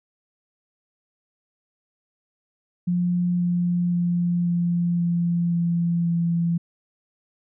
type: tone with pitch steps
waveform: sine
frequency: 176.7 / 175.48 / 174.27 / 173.06 / 171.87 / 170.68 / 169.5 Hz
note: F3 / F3 / F3 / F3 / F3 / F3 / E3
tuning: +21 / +9 / -3 / -15 / -27 / -39 / +49 cents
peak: -19 dBFS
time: 2.87-6.58 s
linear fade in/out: 10 ms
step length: 530 ms
effects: none